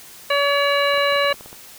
harmonic tone, 568 Hz, C#5, 42 cents sharp, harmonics 1 / 2 / 3 / 4 / 5 / 7, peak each -19 / -22 / -24 / -25 / -26 / -27 dBFS, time 0.3-1.33 s, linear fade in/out 5 ms
clicks, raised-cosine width 1 ms, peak -26 dBFS, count 10, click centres 0.942 / 0.978 / 1.124 / 1.161 / 1.246 / 1.307 / 1.341 / 1.409 / 1.46 / 1.529 s
effects white hiss -42 dBFS RMS until 1.78 s

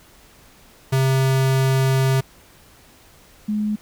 square / sine tone pair in turn, 133 / 211.1 Hz, C3 / G#3, +29 / +29 cents, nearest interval minor sixth, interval 800 cents, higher second, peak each -16 / -19 dBFS, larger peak first, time 0.92-2.21 / 3.48-3.76 s, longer first, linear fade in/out 10 ms, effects pink hiss -50 dBFS RMS until 3.81 s

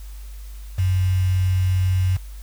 sine tone with quantisation, 92.5 Hz, F#2, in tune, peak -16 dBFS, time 0.78-2.17 s, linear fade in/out 10 ms, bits 6, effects added 50 Hz sine -33 dBFS peak until 2.42 s + white hiss -50 dBFS RMS until 2.42 s

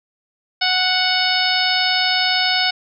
harmonic tone, 739 Hz, F#5, 2 cents flat, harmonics 1 / 2 / 3 / 4 / 5 / 6 / 7, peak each -23 / -23 / -23 / -23 / -23 / -23 / -23 dBFS, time 0.61-2.71 s, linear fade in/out 10 ms, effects none

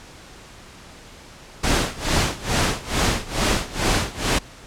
pink noise with tremolo, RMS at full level -18 dBFS, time 1.63-4.39 s, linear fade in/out 10 ms, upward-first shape sine, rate 2.3 Hz, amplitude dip 90%, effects pink hiss -43 dBFS RMS until 4.66 s + low-pass 8000 Hz 12 dB/octave

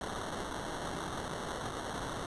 violet noise with sample-and-hold, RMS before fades -39 dBFS, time 0.01-2.26 s, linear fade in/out 2 ms, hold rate 2450 Hz, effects resampled to 24000 Hz

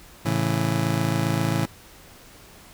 30% pulse chord, A major, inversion none, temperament just, 110 / 137.5 / 165 Hz, A2 / C#3 / E3, 0 / -14 / +2 cents, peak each -23 / -24 / -23 dBFS, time 0.25-1.66 s, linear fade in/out 10 ms, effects pink hiss -48 dBFS RMS until 2.73 s

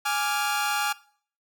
sawtooth chord, D diminished, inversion second, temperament equal, 830.6 / 1174.7 / 1396.9 Hz, Ab5 / D6 / F6, 0 / 0 / 0 cents, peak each -23 / -28 / -25 dBFS, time 0.05-0.93 s, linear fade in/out 10 ms, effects noise-tail reverb RT60 0.5 s tail -20 dB re dry

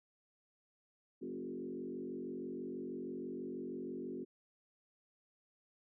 sine tone with frequency modulation, 310 Hz, D#4, 6 cents flat, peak -40 dBFS, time 1.21-4.25 s, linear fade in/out 20 ms, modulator 46.2 Hz, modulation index 2.1, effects none

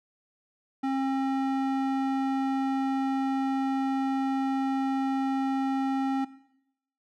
square tone with band-pass filter, 268.5 Hz, C4, 45 cents sharp, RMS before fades -28 dBFS, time 0.83-6.25 s, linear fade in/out 10 ms, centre 570 Hz, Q 0.76, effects noise-tail reverb RT60 0.8 s tail -18 dB re dry

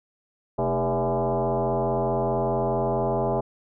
sine tone with frequency modulation, 130.81 Hz, C3, in tune, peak -21 dBFS, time 0.58-3.41 s, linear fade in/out 10 ms, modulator 177 Hz, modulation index 4.3, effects none

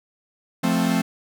45% pulse chord, F major, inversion none, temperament equal, 174.61 / 220 / 261.6 Hz, F3 / A3 / C4, 0 / 0 / 0 cents, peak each -23 dBFS, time 0.63-1.02 s, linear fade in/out 10 ms, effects none

